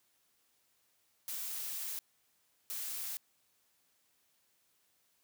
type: noise bursts at uneven times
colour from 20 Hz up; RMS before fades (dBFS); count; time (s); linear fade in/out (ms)
blue; -40; 2; 1.28-1.99 / 2.7-3.17; 0
effects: white hiss -74 dBFS RMS until 5.23 s + high-pass 60 Hz 12 dB/octave